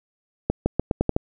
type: accelerating click train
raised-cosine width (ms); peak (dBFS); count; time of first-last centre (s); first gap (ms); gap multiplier
2; -6; 7; 0.5-1.164; 160; 0.85
effects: none